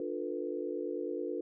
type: chord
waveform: sine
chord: B half-diminished seventh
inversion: first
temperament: just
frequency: 296.3 / 355.6 / 444.5 / 493.9 Hz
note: D4 / F4 / A4 / B4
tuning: +15 / +31 / +18 / 0 cents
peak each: -40 / -38 / -39 / -40 dBFS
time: 0-1.41 s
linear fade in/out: 2 ms
effects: none